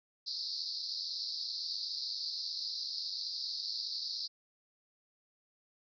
white band-pass noise, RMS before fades -39 dBFS, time 0.26-4.28 s, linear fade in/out 20 ms, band 4100 to 5100 Hz, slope 96 dB/octave, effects none

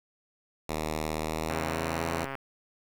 5% pulse tone with pitch glide, 77.8 to 83.38 Hz, D#2 to E2, 0 to +20 cents, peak -19 dBFS, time 0.68-2.26 s, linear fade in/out 20 ms, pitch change +120 cents, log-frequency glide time 1.16-2.09 s
click train, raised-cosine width 0.5 ms, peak -21 dBFS, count 117, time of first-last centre 1.5-2.353 s, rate 136 Hz
effects 8-bit

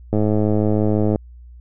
click train, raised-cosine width 2 ms, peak -6 dBFS, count 110, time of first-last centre 0.13-1.158 s, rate 106 Hz, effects added 60 Hz sine -38 dBFS peak until 1.6 s

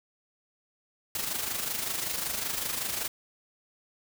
white noise with amplitude modulation, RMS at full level -30 dBFS, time 1.15-3.08 s, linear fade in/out 2 ms, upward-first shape sine, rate 25.3 Hz, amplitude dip 55%, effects none

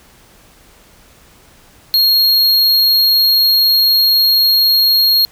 square tone, 4269 Hz, C8, 34 cents sharp, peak -9 dBFS, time 1.94-5.25 s, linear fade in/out 0 ms, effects pink hiss -46 dBFS RMS until 5.31 s

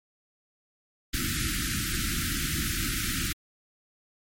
pink band-stop noise, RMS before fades -29 dBFS, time 1.13-3.33 s, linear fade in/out 10 ms, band 350 to 1300 Hz, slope 96 dB/octave, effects MP3 64 kbps

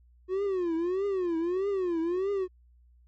triangle tone with vibrato, 362.6 Hz, F#4, 35 cents flat, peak -24 dBFS, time 0.28-2.48 s, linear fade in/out 50 ms, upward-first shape triangle, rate 1.6 Hz, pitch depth 210 cents each way, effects added 60 Hz sine -56 dBFS peak until 3.07 s + MP3 32 kbps

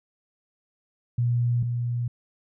sine tone pair in turn, 120.3 / 120.3 Hz, B2 / B2, -45 / -45 cents, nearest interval unison, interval 0 cents, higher neither, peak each -20 / -24 dBFS, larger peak first, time 1.18-1.63 / 1.63-2.08 s, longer neither, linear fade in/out 5 ms, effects none

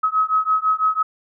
sine beating tone pair, 1275 / 1281 Hz, D#6 / E6, +42 / -50 cents, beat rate 6 Hz, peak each -19 dBFS, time 0.03-1.03 s, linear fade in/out 10 ms, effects none

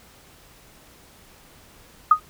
sine tone with exponential decay, 1244.5 Hz, D#6, in tune, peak -6 dBFS, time 2.11-2.2 s, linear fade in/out 5 ms, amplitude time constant 19 ms, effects pink hiss -51 dBFS RMS until 2.29 s

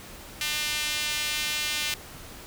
sawtooth tone with high-pass filter, 300.1 Hz, D4, 38 cents sharp, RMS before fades -29 dBFS, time 0.41-1.94 s, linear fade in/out 2 ms, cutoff 2700 Hz, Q 1.4, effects pink hiss -44 dBFS RMS until 2.46 s

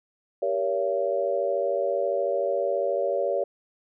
sine chord, G diminished seventh, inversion none, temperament just, 392 / 470.4 / 564.5 / 677.4 Hz, G4 / Bb4 / Db5 / Fb5, 0 / +16 / +31 / +47 cents, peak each -30 / -30 / -25 / -31 dBFS, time 0.42-3.44 s, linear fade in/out 5 ms, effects none

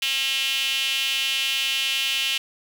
sawtooth tone with high-pass filter, 270.2 Hz, C#4, 44 cents flat, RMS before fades -24 dBFS, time 0.02-2.38 s, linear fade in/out 5 ms, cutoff 2900 Hz, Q 5.3, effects none

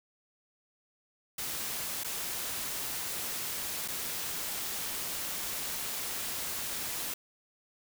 white noise with dropouts, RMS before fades -36 dBFS, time 1.38-7.14 s, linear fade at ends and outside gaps 5 ms, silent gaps 2.036-2.044 / 3.879-3.883 s, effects none

